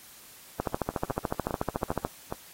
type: two click trains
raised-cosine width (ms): 1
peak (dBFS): -13 / -17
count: 21 / 4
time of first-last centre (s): 0.6-2.049 / 1.1-2.324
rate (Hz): 13.8 / 2.45
effects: white hiss -51 dBFS RMS until 2.53 s + AAC 48 kbps